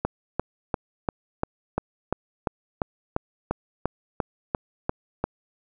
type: click train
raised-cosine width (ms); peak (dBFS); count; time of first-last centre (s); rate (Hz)
1; -9; 16; 0.05-5.24; 2.89
effects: none